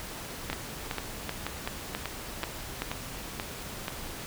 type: two click trains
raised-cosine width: 0.3 ms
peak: -15 / -15 dBFS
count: 8 / 7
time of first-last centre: 0.5-3.882 / 0.53-2.82 s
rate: 2.07 / 2.62 Hz
effects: pink hiss -40 dBFS RMS until 4.26 s